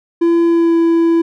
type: tone with pitch glide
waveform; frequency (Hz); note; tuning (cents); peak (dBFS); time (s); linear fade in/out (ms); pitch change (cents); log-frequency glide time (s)
triangle; 337.8 to 333.3; E4 to E4; +42 to +19; -7; 0.21-1.22; 10; -23; 0.45-0.76
effects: none